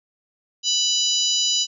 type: harmonic tone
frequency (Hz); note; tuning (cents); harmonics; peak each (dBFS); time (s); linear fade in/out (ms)
987.8; B5; 0; 3 / 4 / 5 / 6 / 7; -23 / -24 / -25 / -26 / -26; 0.63-1.67; 50
effects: none